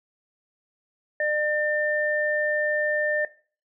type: tone pair together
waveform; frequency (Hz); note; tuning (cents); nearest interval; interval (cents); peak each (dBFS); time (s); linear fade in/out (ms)
sine; 602.2 / 1800; D5 / A6; +43 / +39; octave + perfect fifth; 1896; -25; 1.2-3.25; 2
effects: noise-tail reverb RT60 0.4 s tail -17 dB re dry